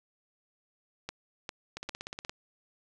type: two click trains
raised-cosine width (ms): 0.2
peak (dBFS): -21 / -19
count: 9 / 4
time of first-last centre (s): 1.77-2.249 / 1.09-2.295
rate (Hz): 16.7 / 2.49
effects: none